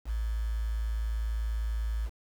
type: tone with quantisation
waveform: sine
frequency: 55.2 Hz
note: A1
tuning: 6 cents sharp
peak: -28 dBFS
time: 0.05-2.1 s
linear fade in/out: 50 ms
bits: 8
effects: none